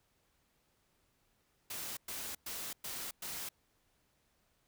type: noise bursts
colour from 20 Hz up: white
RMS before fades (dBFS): -42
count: 5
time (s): 1.7-3.49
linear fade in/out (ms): 5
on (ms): 270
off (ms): 110
effects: pink hiss -75 dBFS RMS until 4.67 s